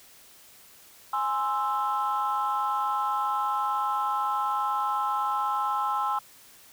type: chord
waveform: sine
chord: Ab augmented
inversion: none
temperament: equal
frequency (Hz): 830.6 / 1046.5 / 1318.5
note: Ab5 / C6 / E6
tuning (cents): 0 / 0 / 0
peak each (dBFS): -28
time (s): 1.13-6.19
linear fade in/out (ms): 5
effects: tanh soft clip ceiling -18 dBFS + white hiss -53 dBFS RMS until 6.72 s